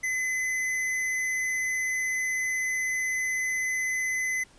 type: tone with hard clipping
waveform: sine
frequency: 2029 Hz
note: B6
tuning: 46 cents sharp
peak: -27 dBFS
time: 0.03-4.44 s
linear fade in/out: 10 ms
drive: 18 dB
effects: pink hiss -57 dBFS RMS until 4.58 s + resampled to 22050 Hz